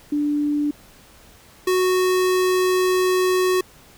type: tone pair in turn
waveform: sine / square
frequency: 293.7 / 368.8 Hz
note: D4 / F#4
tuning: 0 / -6 cents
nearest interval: major third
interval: 394 cents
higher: second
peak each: -18 / -17 dBFS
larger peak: second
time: 0.12-0.71 / 1.67-3.61 s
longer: second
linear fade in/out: 5 ms
effects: pink hiss -49 dBFS RMS until 3.97 s